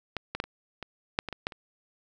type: clicks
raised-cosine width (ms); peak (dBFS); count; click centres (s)
0.3; -15 / -16 / -11 / -26 / -21 / -8 / -19 / -20 / -12 / -27; 10; 0.167 / 0.35 / 0.401 / 0.44 / 0.827 / 1.189 / 1.287 / 1.327 / 1.469 / 1.522
effects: none